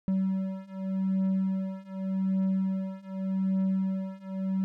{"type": "beating tone pair", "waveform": "triangle", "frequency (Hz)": [190.3, 191.15], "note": ["F#3", "G3"], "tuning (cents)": [49, -43], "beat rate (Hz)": 0.85, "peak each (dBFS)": [-28, -27], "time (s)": [0.08, 4.64], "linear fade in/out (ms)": 0, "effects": []}